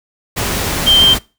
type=tone in noise; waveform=sine; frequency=3147 Hz; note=G7; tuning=6 cents sharp; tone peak=-6 dBFS; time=0.86-1.15 s; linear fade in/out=20 ms; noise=pink; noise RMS=-18 dBFS; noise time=0.36-1.19 s; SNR=+9 dB; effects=noise-tail reverb RT60 0.3 s tail -22 dB re dry